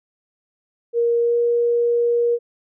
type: tone with pitch glide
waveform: sine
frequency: 470 to 474.1 Hz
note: A#4 to A#4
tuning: +14 to +29 cents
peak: -15 dBFS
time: 0.93-2.39 s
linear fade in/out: 50 ms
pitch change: +15 cents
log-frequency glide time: 1.2-1.36 s
effects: none